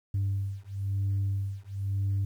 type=beating tone pair; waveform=sine; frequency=98 / 99 Hz; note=G2 / G2; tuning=0 / +18 cents; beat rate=1 Hz; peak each=-29 dBFS; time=0.14-2.25 s; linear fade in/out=5 ms; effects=tanh soft clip ceiling -23 dBFS + 10-bit